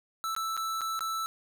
square tone with dropouts, 1320 Hz, E6, 2 cents sharp, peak -31 dBFS, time 0.24-1.26 s, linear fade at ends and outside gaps 0 ms, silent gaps 0.35-0.364 / 0.567-0.575 / 0.809-0.816 / 0.992-1.007 s, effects none

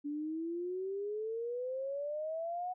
sine exponential sweep, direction up, 286.9 to 740 Hz, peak -35 dBFS, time 0.04-2.74 s, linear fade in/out 20 ms, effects none

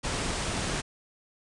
pink low-pass noise, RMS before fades -31 dBFS, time 0.03-0.82 s, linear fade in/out 20 ms, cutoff 9700 Hz, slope 96 dB/octave, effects none

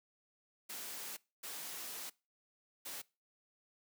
white noise bursts at uneven times, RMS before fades -45 dBFS, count 3, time 0.69-1.17 / 1.43-2.1 / 2.85-3.02 s, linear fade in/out 10 ms, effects noise-tail reverb RT60 0.3 s tail -23 dB re dry + high-pass 200 Hz 12 dB/octave

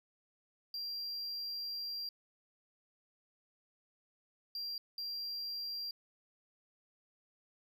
triangle tone bursts at uneven times, 4748 Hz, D8, 18 cents sharp, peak -37 dBFS, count 3, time 0.74-2.09 / 4.55-4.78 / 4.98-5.91 s, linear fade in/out 2 ms, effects none

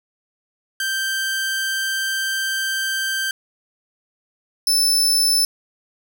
sawtooth tone pair in turn, 1568 / 5274 Hz, G6 / E8, 0 / 0 cents, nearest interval octave + major sixth, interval 2100 cents, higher second, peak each -17 / -12 dBFS, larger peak second, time 0.8-3.31 / 4.67-5.45 s, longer first, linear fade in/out 2 ms, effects none

